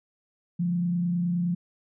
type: tone with frequency modulation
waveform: sine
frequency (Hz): 174.61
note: F3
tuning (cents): 0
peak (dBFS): -23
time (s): 0.59-1.55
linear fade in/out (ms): 10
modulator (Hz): 29.6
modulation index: 0.32
effects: none